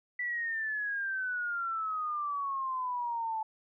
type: exponential sweep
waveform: sine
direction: down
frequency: 1978 to 870 Hz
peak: -31 dBFS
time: 0.19-3.43 s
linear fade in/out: 5 ms
effects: none